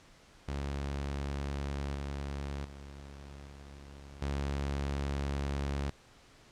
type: tone with level steps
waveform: sawtooth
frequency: 70.1 Hz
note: C#2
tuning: 20 cents sharp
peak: -30 / -32 / -42 / -44 / -28 dBFS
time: 0.48-5.9 s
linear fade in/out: 5 ms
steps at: 1.95 / 2.65 / 3.47 / 4.22 s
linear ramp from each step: 2 ms
effects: pink hiss -59 dBFS RMS until 6.51 s + low-pass 7000 Hz 12 dB/octave